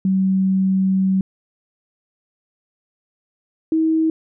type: tone pair in turn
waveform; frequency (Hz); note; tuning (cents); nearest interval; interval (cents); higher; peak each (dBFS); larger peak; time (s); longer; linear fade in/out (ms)
sine; 190.3 / 320; F#3 / D#4; +49 / +49; major sixth; 900; second; -14; neither; 0.05-1.21 / 3.72-4.1; first; 2
effects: none